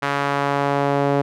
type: tone with band-pass filter sweep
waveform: sawtooth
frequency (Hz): 141.2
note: C#3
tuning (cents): +32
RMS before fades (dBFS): -20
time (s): 0.02-1.22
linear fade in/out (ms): 10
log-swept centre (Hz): 1400 to 530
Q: 1.1
effects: none